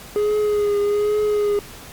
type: tone with vibrato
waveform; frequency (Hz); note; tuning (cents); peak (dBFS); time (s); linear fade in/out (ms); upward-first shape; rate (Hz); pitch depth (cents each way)
triangle; 415.3; G#4; 0; -14; 0.16-1.59; 0; triangle; 1.2; 35
effects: pink hiss -39 dBFS RMS until 1.92 s + MP3 96 kbps